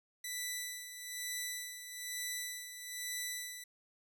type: tone with tremolo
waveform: 10% pulse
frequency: 1979 Hz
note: B6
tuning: 3 cents sharp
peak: -28 dBFS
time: 0.24-3.64 s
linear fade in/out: 5 ms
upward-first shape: sine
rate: 1.1 Hz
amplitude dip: 65%
effects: none